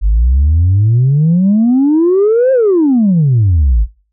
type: exponential two-way sweep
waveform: sine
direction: up then down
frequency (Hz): 47.86 to 539 to 47.86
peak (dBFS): -5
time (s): 0.01-3.87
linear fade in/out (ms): 50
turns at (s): 2.52
effects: noise-tail reverb RT60 0.4 s tail -23 dB re dry + tanh soft clip ceiling -4 dBFS